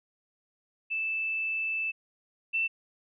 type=tone pair in turn; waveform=sine; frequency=2637 / 2672 Hz; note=E7 / E7; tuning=0 / +23 cents; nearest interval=unison; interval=23 cents; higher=second; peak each=-28 / -25 dBFS; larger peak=second; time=0.9-1.92 / 2.53-2.68 s; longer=first; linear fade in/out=20 ms; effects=none